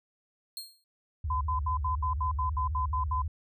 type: tone with exponential decay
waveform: sawtooth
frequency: 4234 Hz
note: C8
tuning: 20 cents sharp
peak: -31 dBFS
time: 0.57-0.84 s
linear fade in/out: 1 ms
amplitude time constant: 57 ms
type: tone with vibrato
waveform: sine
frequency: 73.6 Hz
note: D2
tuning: 4 cents sharp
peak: -29 dBFS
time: 1.24-3.28 s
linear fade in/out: 5 ms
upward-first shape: sine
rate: 15 Hz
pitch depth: 240 cents each way
type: tone bursts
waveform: sine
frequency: 1016 Hz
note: B5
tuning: 49 cents sharp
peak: -28 dBFS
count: 11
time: 1.3-3.22 s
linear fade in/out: 5 ms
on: 110 ms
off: 71 ms
effects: none

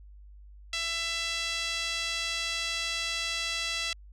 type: tone with band-pass filter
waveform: 5% pulse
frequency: 667 Hz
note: E5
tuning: 20 cents sharp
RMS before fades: -32 dBFS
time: 0.73-3.93 s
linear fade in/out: 2 ms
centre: 3000 Hz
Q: 1.1
effects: added 50 Hz sine -47 dBFS peak until 4.12 s

